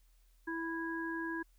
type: harmonic tone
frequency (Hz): 329.6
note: E4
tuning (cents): 0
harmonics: 1 / 3 / 5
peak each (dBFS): -38 / -44 / -40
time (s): 0.47-1.43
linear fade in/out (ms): 10
effects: added 41 Hz sine -63 dBFS peak until 1.58 s + white hiss -75 dBFS RMS until 1.58 s